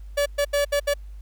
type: tone bursts at uneven times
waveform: 45% pulse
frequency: 574 Hz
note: D5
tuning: 40 cents flat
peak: -19 dBFS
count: 5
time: 0.17-0.26 / 0.38-0.45 / 0.53-0.65 / 0.72-0.8 / 0.87-0.94 s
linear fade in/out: 10 ms
effects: added 50 Hz sine -36 dBFS peak until 1.21 s + pink hiss -63 dBFS RMS until 1.21 s